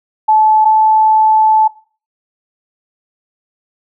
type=tone pair in turn; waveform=sine; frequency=866 / 870.5 Hz; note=A5 / A5; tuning=-28 / -19 cents; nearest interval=unison; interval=9 cents; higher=second; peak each=-6 dBFS; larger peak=neither; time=0.28-0.65 / 0.65-1.68 s; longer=second; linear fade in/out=10 ms; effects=noise-tail reverb RT60 0.4 s tail -19 dB re dry